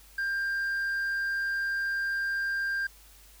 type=tone with tanh clipping; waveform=sine; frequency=1592 Hz; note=G6; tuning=26 cents sharp; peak=-28 dBFS; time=0.18-2.87 s; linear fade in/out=5 ms; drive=3 dB; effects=added 50 Hz sine -55 dBFS peak until 3.4 s + white hiss -56 dBFS RMS until 3.4 s